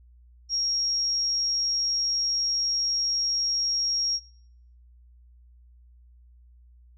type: tone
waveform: sine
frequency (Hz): 5588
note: F8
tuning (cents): 0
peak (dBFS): -23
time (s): 0.49-4.2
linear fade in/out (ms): 50
effects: noise-tail reverb RT60 0.7 s tail -24 dB re dry + added 60 Hz sine -51 dBFS peak until 6.97 s